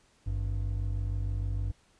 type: tone pair together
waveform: triangle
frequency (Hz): 51.53 / 98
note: G#1 / G2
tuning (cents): -13 / 0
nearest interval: major seventh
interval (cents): 1113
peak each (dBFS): -29 / -30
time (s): 0.26-1.72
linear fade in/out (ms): 10
effects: pink hiss -65 dBFS RMS until 1.99 s + resampled to 22050 Hz